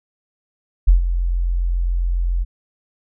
sine tone with ADSR envelope, 43.65 Hz, F1, in tune, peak -5 dBFS, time 0.87-2.45 s, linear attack 16 ms, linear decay 120 ms, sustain -11 dB, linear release 29 ms, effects none

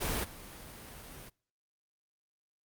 pink noise with level steps, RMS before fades -33 / -48 dBFS, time 0-1.3 s, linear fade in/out 20 ms, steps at 0.23 s, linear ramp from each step 20 ms, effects noise-tail reverb RT60 0.5 s tail -26 dB re dry + Opus 32 kbps

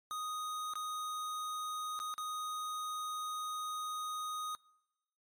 square tone with dropouts, 1244.5 Hz, D#6, in tune, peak -38 dBFS, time 0.11-4.55 s, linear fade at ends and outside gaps 0 ms, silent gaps 0.736-0.755 / 1.991-2 / 2.14-2.18 s, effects noise-tail reverb RT60 1.0 s tail -25 dB re dry + MP3 64 kbps

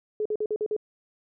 sine tone bursts, 426 Hz, G#4, 44 cents sharp, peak -24 dBFS, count 6, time 0.2-0.765 s, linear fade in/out 2 ms, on 55 ms, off 47 ms, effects none

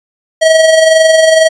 square tone with amplitude modulation, 641 Hz, E5, 49 cents flat, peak -3 dBFS, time 0.41-1.49 s, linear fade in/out 20 ms, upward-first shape sine, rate 22 Hz, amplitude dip 45%, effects resampled to 22050 Hz

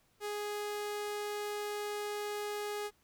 sawtooth tone, 415.3 Hz, G#4, in tune, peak -32 dBFS, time 0.2-2.91 s, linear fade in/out 50 ms, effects pink hiss -71 dBFS RMS until 3.03 s

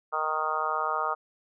harmonic tone, 155.6 Hz, D#3, in tune, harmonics 3 / 4 / 5 / 6 / 7 / 8 / 9, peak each -38 / -36 / -34 / -34 / -34 / -29 / -37 dBFS, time 0.12-1.15 s, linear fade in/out 20 ms, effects none

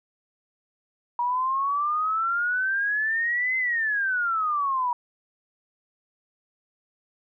sine exponential two-way sweep, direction up then down, 955 to 2069 to 955 Hz, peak -22 dBFS, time 1.19-4.93 s, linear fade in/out 2 ms, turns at 3.57 s, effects none

